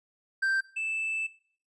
triangle tone pair in turn, 1568 / 2637 Hz, G6 / E7, 0 / 0 cents, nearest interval major sixth, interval 900 cents, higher second, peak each -22 / -28 dBFS, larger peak first, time 0.42-0.61 / 0.76-1.27 s, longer second, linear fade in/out 10 ms, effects noise-tail reverb RT60 0.5 s tail -18 dB re dry + resampled to 24000 Hz

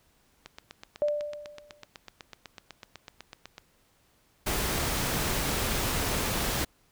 click train, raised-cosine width 0.2 ms, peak -24 dBFS, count 26, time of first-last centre 0.46-3.581 s, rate 8.01 Hz
sine tone with exponential decay, 591 Hz, D5, 11 cents sharp, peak -21 dBFS, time 1.02-1.85 s, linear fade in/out 0 ms, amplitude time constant 180 ms
pink noise, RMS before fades -29 dBFS, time 4.46-6.65 s, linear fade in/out 10 ms
effects pink hiss -66 dBFS RMS until 6.91 s

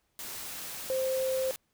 sine tone in noise, 523.3 Hz, C5, in tune, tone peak -27 dBFS, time 0.9-1.51 s, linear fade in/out 0 ms, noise white, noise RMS -40 dBFS, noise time 0.19-1.56 s, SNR +10 dB, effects pink hiss -75 dBFS RMS until 1.73 s

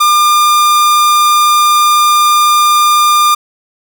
45% pulse tone, 1202 Hz, D6, 40 cents sharp, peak -6 dBFS, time 0-3.35 s, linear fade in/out 10 ms, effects none

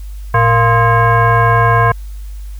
sine tone with frequency modulation, 466.2 Hz, A#4, in tune, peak -7 dBFS, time 0.34-1.92 s, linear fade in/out 5 ms, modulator 580 Hz, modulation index 1.9, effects added 50 Hz sine -24 dBFS peak until 2.59 s + white hiss -47 dBFS RMS until 2.59 s

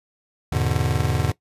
square chord, E dominant seventh, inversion none, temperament just, 82.41 / 103.01 / 123.61 / 148.33 Hz, E2 / G#2 / B2 / D3, 0 / -14 / +2 / +18 cents, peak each -26 dBFS, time 0.52-1.32 s, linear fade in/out 5 ms, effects noise-tail reverb RT60 0.1 s tail -18 dB re dry + resampled to 32000 Hz

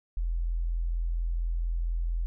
sine tone, 42.16 Hz, E1, 40 cents sharp, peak -26 dBFS, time 0.17-2.26 s, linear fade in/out 0 ms, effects none

